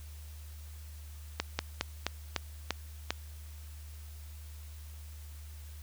slowing click train, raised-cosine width 0.2 ms, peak -12 dBFS, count 7, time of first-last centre 1.4-3.106 s, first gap 190 ms, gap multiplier 1.16, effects added 75 Hz sine -44 dBFS peak until 5.82 s + white hiss -57 dBFS RMS until 5.82 s

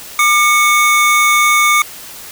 square tone pair together, 1200.5 / 2217 Hz, D6 / C#7, +38 / 0 cents, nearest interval major seventh, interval 1062 cents, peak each -12 dBFS, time 0.19-1.82 s, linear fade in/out 2 ms, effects white hiss -32 dBFS RMS until 2.31 s

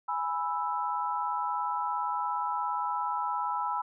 sine chord, E major, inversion first, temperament equal, 830.6 / 987.8 / 1318.5 Hz, G#5 / B5 / E6, 0 / 0 / 0 cents, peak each -34 / -31 / -34 dBFS, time 0.08-3.82 s, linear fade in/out 10 ms, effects none

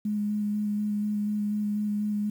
sine tone with vibrato, 208.6 Hz, G#3, 8 cents sharp, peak -25 dBFS, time 0.05-2.3 s, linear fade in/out 5 ms, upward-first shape square, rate 4.1 Hz, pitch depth 11 cents each way, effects 9-bit

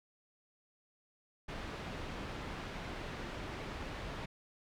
pink low-pass noise, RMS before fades -43 dBFS, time 1.48-4.26 s, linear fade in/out 10 ms, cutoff 3100 Hz, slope 12 dB/octave, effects none

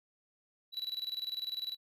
triangle tone with tremolo, 3940 Hz, B7, 5 cents flat, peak -32 dBFS, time 0.72-1.77 s, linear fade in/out 50 ms, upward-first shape square, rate 20 Hz, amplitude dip 75%, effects none

